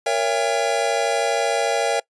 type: chord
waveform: square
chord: A# diminished seventh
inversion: none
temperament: just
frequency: 466.2 / 559.4 / 671.3 / 805.5 Hz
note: A#4 / C#5 / E5 / G5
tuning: 0 / +16 / +31 / +47 cents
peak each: -25 dBFS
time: 0.06-2 s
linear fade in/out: 5 ms
effects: noise-tail reverb RT60 0.1 s tail -23 dB re dry + resampled to 22050 Hz